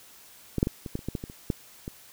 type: clicks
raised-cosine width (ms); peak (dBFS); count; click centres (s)
3; -13 / -7 / -14 / -22 / -16 / -29 / -17 / -17 / -22 / -29 / -12 / -21; 12; 0.583 / 0.629 / 0.671 / 0.862 / 0.954 / 0.991 / 1.086 / 1.152 / 1.239 / 1.299 / 1.502 / 1.879
effects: white hiss -52 dBFS RMS until 2.12 s